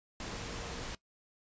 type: tone in noise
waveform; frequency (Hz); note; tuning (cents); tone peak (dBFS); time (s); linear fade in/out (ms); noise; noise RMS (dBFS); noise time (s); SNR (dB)
sine; 466.2; A#4; 0; -51; 0.32-0.81; 2; pink; -41; 0.2-0.95; -13
effects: noise-tail reverb RT60 0.1 s tail -20 dB re dry + resampled to 16000 Hz